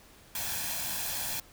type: noise with comb filter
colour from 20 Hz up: white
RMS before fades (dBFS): -34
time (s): 0.35-1.4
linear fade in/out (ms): 2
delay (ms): 1.2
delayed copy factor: +0.6
effects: pink hiss -56 dBFS RMS until 1.52 s